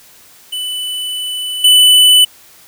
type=tone with level steps; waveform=square; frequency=2991 Hz; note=F#7; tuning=18 cents sharp; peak=-19 / -5 dBFS; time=0.52-2.25 s; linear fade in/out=10 ms; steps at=1.64 s; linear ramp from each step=5 ms; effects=white hiss -43 dBFS RMS until 2.67 s